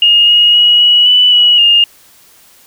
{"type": "tone with pitch steps", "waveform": "sine", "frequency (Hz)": [2849, 2876, 2905, 2925, 2977, 2926, 2829], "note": ["F7", "F#7", "F#7", "F#7", "F#7", "F#7", "F7"], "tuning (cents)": [34, -50, -32, -21, 10, -20, 22], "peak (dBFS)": -4, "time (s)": [0.02, 1.84], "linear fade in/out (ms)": 2, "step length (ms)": 260, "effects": ["white hiss -44 dBFS RMS until 2.66 s"]}